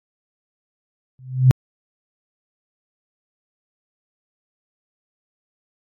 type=tone with exponential growth; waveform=sine; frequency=129.1 Hz; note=C3; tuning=23 cents flat; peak=-4 dBFS; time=1.19-1.51 s; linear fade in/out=0 ms; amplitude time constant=69 ms; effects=AAC 64 kbps